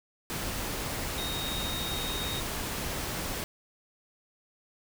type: tone in noise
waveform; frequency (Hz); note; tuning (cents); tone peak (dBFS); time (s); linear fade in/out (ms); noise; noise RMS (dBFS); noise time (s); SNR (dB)
sine; 3729; A#7; 0; -35; 1.18-2.4; 0; pink; -34; 0.3-3.44; -4
effects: none